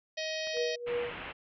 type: harmonic tone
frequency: 630 Hz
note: D#5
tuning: 21 cents sharp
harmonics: 1 / 3 / 4 / 5 / 6 / 7 / 8 / 9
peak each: -36 / -41 / -42 / -43 / -44 / -44 / -45 / -46 dBFS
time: 0.17-0.76 s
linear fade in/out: 10 ms
type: clicks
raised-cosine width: 0.5 ms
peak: -35 dBFS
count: 2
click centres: 0.472 / 0.571 s
type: tone with tremolo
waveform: sine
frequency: 481.2 Hz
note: B4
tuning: 45 cents flat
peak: -28 dBFS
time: 0.53-1.13 s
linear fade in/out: 50 ms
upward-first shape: triangle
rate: 2.9 Hz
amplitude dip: 85%
type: low-pass noise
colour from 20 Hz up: white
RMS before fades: -42 dBFS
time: 0.86-1.33 s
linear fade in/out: 20 ms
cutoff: 3000 Hz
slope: 48 dB/octave
effects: none